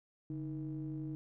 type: ring-modulated tone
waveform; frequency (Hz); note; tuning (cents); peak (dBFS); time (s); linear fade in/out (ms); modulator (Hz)
triangle; 84.6; E2; +45; -33; 0.3-1.15; 0; 228
effects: none